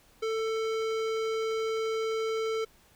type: tone with hard clipping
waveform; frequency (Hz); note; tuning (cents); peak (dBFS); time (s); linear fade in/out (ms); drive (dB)
sine; 444.2; A4; +16; -30; 0.22-2.65; 10; 18
effects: pink hiss -61 dBFS RMS until 2.95 s